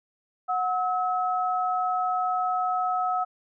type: tone pair together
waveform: sine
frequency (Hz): 734 / 1288.9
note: F#5 / E6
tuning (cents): -14 / -39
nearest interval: minor seventh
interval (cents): 975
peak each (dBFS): -25 / -27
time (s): 0.48-3.25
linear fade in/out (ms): 20
effects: none